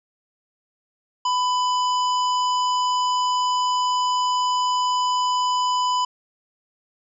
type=harmonic tone; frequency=998 Hz; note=B5; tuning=18 cents sharp; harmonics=1 / 3 / 5 / 7; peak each=-19 / -29 / -33 / -36 dBFS; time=1.25-6.05 s; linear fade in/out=5 ms; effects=none